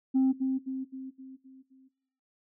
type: tone with echo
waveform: sine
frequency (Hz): 263.5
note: C4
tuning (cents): +12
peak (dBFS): -19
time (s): 0.14-0.33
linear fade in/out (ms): 20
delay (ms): 260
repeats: 6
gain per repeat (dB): -6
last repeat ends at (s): 1.89
effects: noise-tail reverb RT60 0.9 s tail -20 dB re dry + tanh soft clip ceiling -19 dBFS